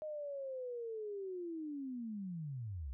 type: linear sweep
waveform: sine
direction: down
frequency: 622.3 to 58.27 Hz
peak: -40 dBFS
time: 0.02-2.93 s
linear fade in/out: 0 ms
effects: none